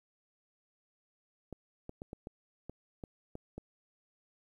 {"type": "clicks", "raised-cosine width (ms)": 2, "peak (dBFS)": -29, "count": 9, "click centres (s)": [1.527, 1.894, 2.019, 2.131, 2.271, 2.696, 3.038, 3.354, 3.58], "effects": ["11-bit"]}